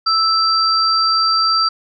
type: tone pair together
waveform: sine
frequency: 1318.5 / 4699 Hz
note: E6 / D8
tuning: 0 / 0 cents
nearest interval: octave + minor seventh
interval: 2200 cents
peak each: -15 dBFS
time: 0.06-1.69 s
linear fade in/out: 10 ms
effects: none